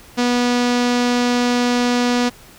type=tone with low-pass filter; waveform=sawtooth; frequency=244 Hz; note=B3; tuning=21 cents flat; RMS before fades=-17 dBFS; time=0.17-2.3 s; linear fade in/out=20 ms; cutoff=5600 Hz; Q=1.5; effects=pink hiss -44 dBFS RMS until 2.58 s